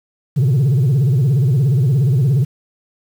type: tone with vibrato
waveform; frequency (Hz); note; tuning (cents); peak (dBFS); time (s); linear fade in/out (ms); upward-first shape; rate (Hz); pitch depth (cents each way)
sine; 133.1; C3; +30; -8; 0.36-2.45; 20; sine; 17; 230
effects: tanh soft clip ceiling -10 dBFS + 7-bit